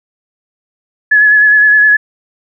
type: tone with vibrato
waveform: sine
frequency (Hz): 1700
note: G#6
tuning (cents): +40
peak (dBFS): -4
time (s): 1.11-1.97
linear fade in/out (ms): 10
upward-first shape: sine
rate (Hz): 9.7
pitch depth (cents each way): 26
effects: none